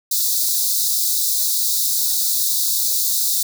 white high-pass noise, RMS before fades -19 dBFS, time 0.11-3.43 s, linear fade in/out 5 ms, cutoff 3700 Hz, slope 96 dB/octave, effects none

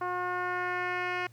10% pulse tone with low-pass filter sweep, 360 Hz, F#4, 47 cents flat, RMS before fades -32 dBFS, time 0.01-1.27 s, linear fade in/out 5 ms, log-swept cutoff 1100 to 2800 Hz, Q 1.7, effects added 117 Hz sine -53 dBFS peak until 1.32 s + pink hiss -64 dBFS RMS until 1.32 s

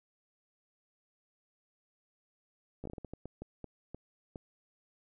slowing click train, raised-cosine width 2 ms, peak -29 dBFS, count 13, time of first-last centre 2.84-4.358 s, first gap 14 ms, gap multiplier 1.36, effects none

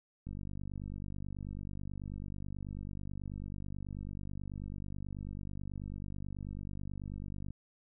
click train, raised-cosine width 5 ms, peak -30 dBFS, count 357, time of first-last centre 0.27-7.506 s, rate 49.2 Hz, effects none

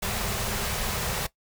pink band-stop noise, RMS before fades -29 dBFS, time 0.02-1.27 s, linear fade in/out 10 ms, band 230 to 360 Hz, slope 96 dB/octave, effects noise-tail reverb RT60 0.1 s tail -18 dB re dry

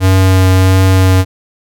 square tone with vibrato, 94 Hz, F#2, 28 cents sharp, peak -6 dBFS, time 0-1.25 s, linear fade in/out 50 ms, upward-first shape triangle, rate 1.5 Hz, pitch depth 13 cents each way, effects none

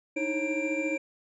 triangle tone cluster, 305.2 / 319.4 / 544 / 2359 Hz, D#4 / D#4 / C#5 / D7, -33 / +45 / -33 / +7 cents, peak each -31 dBFS, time 0.16-0.98 s, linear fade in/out 10 ms, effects resampled to 24000 Hz

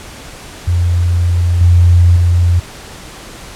sine tone with level steps, 87.31 Hz, F2, in tune, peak -9 / -4 / -7 dBFS, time 0.67-2.6 s, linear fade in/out 10 ms, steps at 1.61 / 2.16 s, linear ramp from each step 2 ms, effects pink hiss -32 dBFS RMS until 3.55 s + low-pass 10000 Hz 12 dB/octave

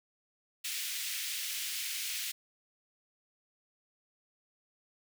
pink high-pass noise, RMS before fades -37 dBFS, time 0.64-2.32 s, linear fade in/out 10 ms, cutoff 2200 Hz, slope 24 dB/octave, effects none

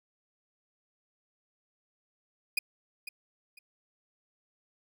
35% pulse tone with echo, 2455 Hz, D#7, 24 cents flat, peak -23 dBFS, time 2.57-2.59 s, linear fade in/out 5 ms, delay 500 ms, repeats 2, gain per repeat -12 dB, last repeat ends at 3.59 s, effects none

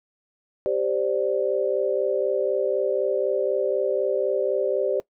sine chord, G suspended fourth, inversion none, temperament equal, 392 / 523.3 / 587.3 Hz, G4 / C5 / D5, 0 / 0 / 0 cents, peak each -25 dBFS, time 0.66-5 s, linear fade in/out 0 ms, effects noise-tail reverb RT60 0.1 s tail -20 dB re dry

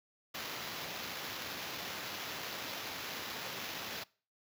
violet noise with sample-and-hold, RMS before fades -42 dBFS, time 0.34-4.04 s, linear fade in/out 10 ms, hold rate 8820 Hz, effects noise-tail reverb RT60 0.4 s tail -23 dB re dry + high-pass 100 Hz 12 dB/octave

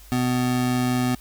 square tone pair together, 125 / 250 Hz, B2 / B3, +21 / +21 cents, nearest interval octave, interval 1200 cents, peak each -26 / -22 dBFS, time 0.12-1.15 s, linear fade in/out 0 ms, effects added 50 Hz sine -45 dBFS peak until 1.2 s + white hiss -50 dBFS RMS until 1.2 s

